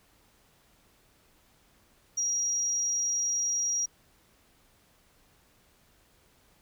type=tone; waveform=triangle; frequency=5710 Hz; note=F8; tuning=37 cents sharp; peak=-23 dBFS; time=2.17-3.86 s; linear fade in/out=10 ms; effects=tanh soft clip ceiling -24 dBFS + pink hiss -64 dBFS RMS until 6.61 s